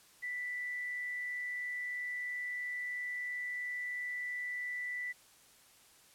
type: tone with amplitude modulation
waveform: sine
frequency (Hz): 1975.5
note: B6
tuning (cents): 0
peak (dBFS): -35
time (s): 0.22-5.13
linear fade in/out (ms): 20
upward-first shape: sine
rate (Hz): 143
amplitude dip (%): 25
effects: white hiss -62 dBFS RMS until 6.14 s + low-pass 12000 Hz 12 dB/octave